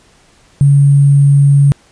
sine tone with sample-and-hold, 141.1 Hz, C#3, 31 cents sharp, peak -4 dBFS, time 0.61-1.72 s, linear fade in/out 0 ms, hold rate 8820 Hz, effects pink hiss -48 dBFS RMS until 1.91 s + resampled to 22050 Hz

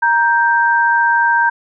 sine tone pair together, 936.8 / 1571 Hz, A#5 / G6, +8 / +3 cents, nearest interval major sixth, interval 895 cents, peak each -13 dBFS, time 0.02-1.5 s, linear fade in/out 10 ms, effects none

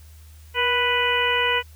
harmonic tone with a mistuned harmonic, 493.9 Hz, B4, in tune, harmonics 1 / 2 / 3 / 4 / 5 / 6, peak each -26 / -25 / -27 / -25 / -26 / -25 dBFS, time 0.54-1.63 s, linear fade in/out 50 ms, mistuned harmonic 1, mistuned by -46 cents, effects added 77 Hz sine -43 dBFS peak until 1.75 s + white hiss -55 dBFS RMS until 1.75 s

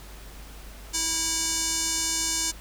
square tone with band-pass filter, 325.7 Hz, E4, 21 cents flat, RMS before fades -27 dBFS, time 0.93-2.52 s, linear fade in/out 20 ms, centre 6800 Hz, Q 2.7, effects added 50 Hz sine -42 dBFS peak until 2.6 s + pink hiss -47 dBFS RMS until 2.6 s

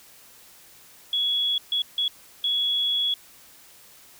sine tone bursts at uneven times, 3363 Hz, G#7, 21 cents sharp, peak -21 dBFS, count 4, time 1.13-1.58 / 1.72-1.82 / 1.98-2.08 / 2.44-3.14 s, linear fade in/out 2 ms, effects white hiss -51 dBFS RMS until 4.19 s

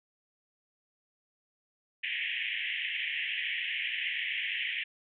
pink band-pass noise, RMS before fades -34 dBFS, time 2.03-4.84 s, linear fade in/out 10 ms, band 1800 to 3200 Hz, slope 96 dB/octave, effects none

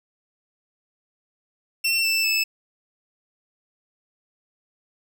25% pulse tone with pitch steps, 2703 / 2661 / 2620 Hz, E7 / E7 / E7, +43 / +16 / -11 cents, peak -16 dBFS, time 1.84-2.44 s, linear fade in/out 10 ms, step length 200 ms, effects none

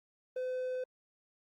triangle tone, 509 Hz, C5, 48 cents flat, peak -32 dBFS, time 0.36-0.84 s, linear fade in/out 5 ms, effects Opus 32 kbps

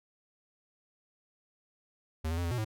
square tone with pitch steps, 79.2 / 82.9 / 87.3 / 84.6 / 123.3 / 108.8 Hz, D#2 / E2 / F2 / E2 / B2 / A2, +31 / +10 / 0 / +45 / -2 / -19 cents, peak -31 dBFS, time 2.24-2.648 s, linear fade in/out 10 ms, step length 68 ms, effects none

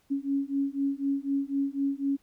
sine beating tone pair, 275.4 / 279.4 Hz, C#4 / C#4, -11 / +14 cents, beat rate 4 Hz, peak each -29 dBFS, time 0.1-2.17 s, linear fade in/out 20 ms, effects pink hiss -68 dBFS RMS until 2.22 s

